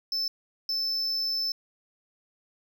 triangle tone bursts at uneven times, 5274 Hz, E8, in tune, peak -25 dBFS, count 2, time 0.12-0.28 / 0.69-1.52 s, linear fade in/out 2 ms, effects none

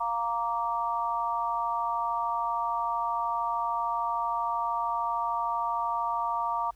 sine chord, Bb major, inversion second, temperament just, 699.2 / 932.3 / 1165.4 Hz, F5 / Bb5 / D6, +2 / 0 / -14 cents, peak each -34 / -29 / -31 dBFS, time 0-6.71 s, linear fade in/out 10 ms, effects added 50 Hz sine -56 dBFS peak until 6.75 s + pink hiss -65 dBFS RMS until 6.75 s

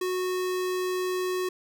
square tone, 367.2 Hz, F#4, 13 cents flat, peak -27 dBFS, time 0.01-1.49 s, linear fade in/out 5 ms, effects none

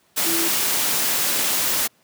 sine tone in noise, 333.3 Hz, E4, 19 cents sharp, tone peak -25 dBFS, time 0.25-0.49 s, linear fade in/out 20 ms, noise white, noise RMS -21 dBFS, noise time 0.16-1.88 s, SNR -7 dB, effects pink hiss -60 dBFS RMS until 2.03 s + high-pass 150 Hz 12 dB/octave

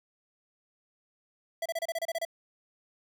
square tone bursts, 663 Hz, E5, 10 cents sharp, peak -30 dBFS, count 10, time 1.62-2.251 s, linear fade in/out 5 ms, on 37 ms, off 29 ms, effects none

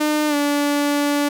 sawtooth tone with pitch glide, 302.3 to 289.1 Hz, D#4 to D4, -50 to -27 cents, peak -13 dBFS, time 0-1.29 s, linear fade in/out 10 ms, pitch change -77 cents, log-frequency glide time 0.28-0.35 s, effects none

